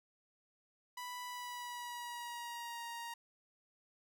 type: tone with pitch glide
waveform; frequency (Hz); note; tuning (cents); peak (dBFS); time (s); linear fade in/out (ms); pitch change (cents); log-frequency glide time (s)
sawtooth; 987.8 to 936.7; B5 to A#5; 0 to +8; -39; 0.97-3.14; 5; -92; 1.27-2.83
effects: none